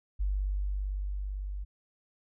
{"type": "tone with level ramp", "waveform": "sine", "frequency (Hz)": 48.93, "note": "G1", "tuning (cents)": -2, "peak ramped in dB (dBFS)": [-26, -34], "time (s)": [0.19, 1.65], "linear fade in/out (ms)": 20, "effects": []}